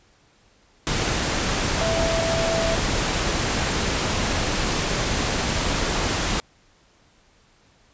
sine tone in noise, 659.3 Hz, E5, in tune, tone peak -23 dBFS, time 1.81-2.75 s, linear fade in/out 0 ms, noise pink, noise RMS -23 dBFS, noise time 0.87-6.4 s, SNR -3 dB, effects pink hiss -58 dBFS RMS until 7.93 s + resampled to 16000 Hz

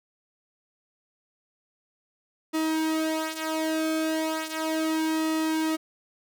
sawtooth tone with flanger, 317.1 Hz, D#4, 33 cents sharp, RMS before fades -27 dBFS, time 2.53-5.77 s, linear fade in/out 20 ms, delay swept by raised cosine 1.3 to 4.2 ms, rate 0.36 Hz, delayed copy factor -0.7, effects none

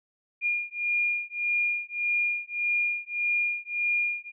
sine beating tone pair, 2418 / 2419.7 Hz, D7 / D#7, +50 / -49 cents, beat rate 1.7 Hz, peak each -28 dBFS, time 0.41-4.32 s, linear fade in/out 50 ms, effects none

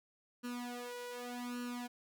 sawtooth tone with flanger, 244.1 Hz, B3, 20 cents flat, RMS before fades -43 dBFS, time 0.43-1.88 s, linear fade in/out 20 ms, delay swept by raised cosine 0.7 to 2.1 ms, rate 0.85 Hz, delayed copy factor +0.95, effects none

